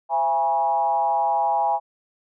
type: tone with frequency modulation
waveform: sine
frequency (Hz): 821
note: G#5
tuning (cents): -20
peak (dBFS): -18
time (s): 0.09-1.8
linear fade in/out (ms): 50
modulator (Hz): 146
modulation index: 0.91
effects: none